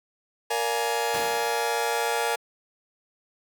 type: chord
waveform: sawtooth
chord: Bb dominant seventh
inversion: none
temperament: just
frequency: 466.2 / 582.7 / 699.2 / 839.1 Hz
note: Bb4 / D5 / F5 / Ab5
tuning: 0 / -14 / +2 / +18 cents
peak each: -24 / -30 / -28 / -24 dBFS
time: 0.5-2.36 s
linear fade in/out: 10 ms
type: noise with exponential decay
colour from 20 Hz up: pink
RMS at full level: -31 dBFS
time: 1.14-1.79 s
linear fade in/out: 2 ms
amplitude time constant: 140 ms
effects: high-pass 150 Hz 12 dB/octave